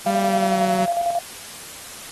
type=tone with pitch glide; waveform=sawtooth; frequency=196.5 to 186.55 Hz; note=G3 to F#3; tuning=+4 to +14 cents; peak=-18 dBFS; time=0.06-0.86 s; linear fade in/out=10 ms; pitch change=-90 cents; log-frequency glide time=0.17-0.73 s
type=tone with tremolo; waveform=sine; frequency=691 Hz; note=F5; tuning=19 cents flat; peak=-17 dBFS; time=0.06-1.19 s; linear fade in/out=5 ms; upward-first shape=square; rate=11 Hz; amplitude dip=50%
effects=white hiss -37 dBFS RMS until 2.11 s + AAC 32 kbps